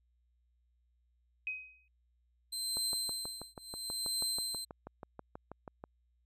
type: tone with exponential decay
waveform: sine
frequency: 2522 Hz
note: D#7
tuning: 23 cents sharp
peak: -32 dBFS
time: 1.47-1.88 s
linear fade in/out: 1 ms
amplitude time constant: 87 ms
type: tone with tremolo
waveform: 25% pulse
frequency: 4109 Hz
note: C8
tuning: 32 cents flat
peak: -27 dBFS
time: 2.52-4.65 s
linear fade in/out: 10 ms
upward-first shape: triangle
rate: 0.73 Hz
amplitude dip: 100%
type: click train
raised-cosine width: 1 ms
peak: -30 dBFS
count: 20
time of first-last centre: 2.77-5.839 s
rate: 6.19 Hz
effects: added 60 Hz sine -70 dBFS peak until 6.25 s